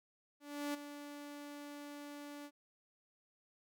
sawtooth tone with ADSR envelope, 290 Hz, D4, 22 cents flat, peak -32 dBFS, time 0.4-2.51 s, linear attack 340 ms, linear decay 14 ms, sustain -11 dB, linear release 58 ms, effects none

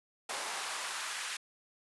pink noise with high-pass filter sweep, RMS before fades -38 dBFS, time 0.29-1.37 s, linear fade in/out 5 ms, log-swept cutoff 690 to 1600 Hz, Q 1.2, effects resampled to 24000 Hz

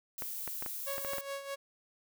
violet noise, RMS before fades -40 dBFS, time 0.18-1.21 s, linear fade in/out 2 ms
clicks, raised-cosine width 0.5 ms, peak -25 dBFS, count 8, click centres 0.222 / 0.477 / 0.624 / 0.662 / 0.981 / 1.048 / 1.134 / 1.183 s
sawtooth tone with tremolo, 554.4 Hz, C#5, in tune, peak -32 dBFS, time 0.86-1.56 s, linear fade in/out 20 ms, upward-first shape sine, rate 4.8 Hz, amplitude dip 65%
effects none

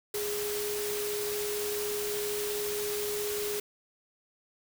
sine tone in noise, 415.3 Hz, G#4, in tune, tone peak -32 dBFS, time 0.14-3.6 s, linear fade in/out 5 ms, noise white, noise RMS -36 dBFS, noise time 0.14-3.6 s, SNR +1 dB, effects none

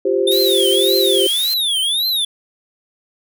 sine chord, F suspended second, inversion none, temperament equal, 349.2 / 392 / 523.3 Hz, F4 / G4 / C5, 0 / 0 / 0 cents, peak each -20 / -16 / -19 dBFS, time 0.05-1.27 s, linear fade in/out 5 ms
square tone with vibrato, 3550 Hz, A7, 15 cents sharp, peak -16 dBFS, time 0.27-2.25 s, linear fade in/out 5 ms, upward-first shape triangle, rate 1.8 Hz, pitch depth 280 cents each way
white high-pass noise, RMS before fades -29 dBFS, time 0.31-1.54 s, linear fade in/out 5 ms, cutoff 2300 Hz, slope 12 dB/octave
effects none

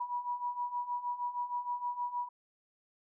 sine beating tone pair, 969 / 975.4 Hz, B5 / B5, -33 / -22 cents, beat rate 6.4 Hz, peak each -39 / -35 dBFS, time 0-2.29 s, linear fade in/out 10 ms, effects none

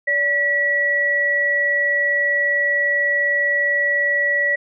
sine tone pair together, 576 / 1937.4 Hz, D5 / B6, -34 / -34 cents, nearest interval octave + major sixth, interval 2100 cents, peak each -25 / -16 dBFS, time 0.07-4.56 s, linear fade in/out 10 ms, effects none

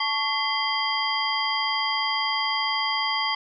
sine tone cluster, 875 / 1118 / 2041 / 3187 / 4821 Hz, A5 / C#6 / C7 / G7 / D8, -10 / +14 / -44 / +28 / +45 cents, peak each -29 dBFS, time 0-3.35 s, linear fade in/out 5 ms, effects none

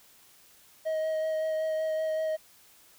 triangle tone with vibrato, 631 Hz, D#5, 24 cents sharp, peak -25 dBFS, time 0.85-2.37 s, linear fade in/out 20 ms, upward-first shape sine, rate 5.3 Hz, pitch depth 12 cents each way, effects white hiss -58 dBFS RMS until 2.98 s

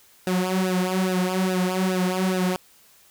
sawtooth tone with flanger, 185 Hz, F#3, in tune, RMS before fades -23 dBFS, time 0.27-2.56 s, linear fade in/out 0 ms, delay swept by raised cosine 0.91 to 4.91 ms, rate 2.4 Hz, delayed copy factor -0.85, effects white hiss -55 dBFS RMS until 3.1 s

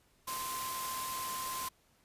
sine tone in noise, 1041 Hz, C6, 9 cents flat, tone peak -38 dBFS, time 0.27-1.69 s, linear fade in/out 10 ms, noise white, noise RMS -40 dBFS, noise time 0.27-1.69 s, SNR -1 dB, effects pink hiss -69 dBFS RMS until 2.04 s + resampled to 32000 Hz

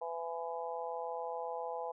harmonic tone, 167.2 Hz, E3, 25 cents sharp, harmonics 3 / 4 / 5 / 6, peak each -41 / -43 / -41 / -46 dBFS, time 0.01-1.92 s, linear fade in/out 10 ms, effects none

